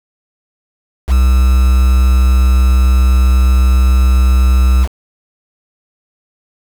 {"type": "tone with quantisation", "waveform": "triangle", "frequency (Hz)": 63.8, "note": "C2", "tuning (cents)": -43, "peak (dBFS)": -4, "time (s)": [1.07, 4.88], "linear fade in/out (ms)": 50, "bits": 4, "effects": []}